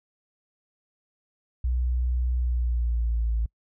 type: tone with pitch glide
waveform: sine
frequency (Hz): 61.74 to 55.97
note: B1 to A1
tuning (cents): 0 to +30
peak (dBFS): -21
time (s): 1.64-3.46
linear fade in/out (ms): 5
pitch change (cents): -170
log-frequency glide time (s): 2.36-3.34
effects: noise-tail reverb RT60 0.1 s tail -26 dB re dry + tanh soft clip ceiling -18 dBFS

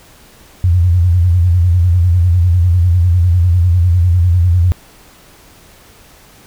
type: tone with vibrato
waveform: sine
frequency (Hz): 87.8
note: F2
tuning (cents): +10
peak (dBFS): -7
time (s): 0.64-4.72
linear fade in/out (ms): 0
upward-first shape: square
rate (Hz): 10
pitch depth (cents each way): 73
effects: pink hiss -43 dBFS RMS until 6.46 s

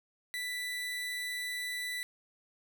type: tone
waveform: 30% pulse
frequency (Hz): 1979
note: B6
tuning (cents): +3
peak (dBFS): -32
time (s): 0.34-2.03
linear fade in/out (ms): 0
effects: none

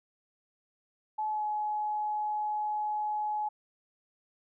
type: tone with pitch glide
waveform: sine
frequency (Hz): 858 to 845.7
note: A5 to G#5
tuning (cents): -44 to +31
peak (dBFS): -29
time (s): 1.18-3.49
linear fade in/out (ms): 10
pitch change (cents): -25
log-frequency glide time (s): 1.29-1.44
effects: none

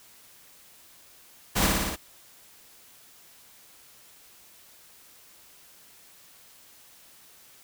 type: noise with echo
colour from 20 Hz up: pink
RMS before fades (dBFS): -24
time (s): 1.55-1.68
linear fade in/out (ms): 20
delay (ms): 57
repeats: 5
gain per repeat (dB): -2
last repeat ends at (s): 1.965
effects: white hiss -54 dBFS RMS until 7.63 s

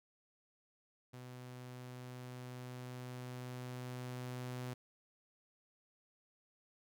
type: tone with level ramp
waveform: sawtooth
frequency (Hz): 125.4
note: B2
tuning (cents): +27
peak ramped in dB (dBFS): -45 to -37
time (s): 1.13-4.74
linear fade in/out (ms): 10
effects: none

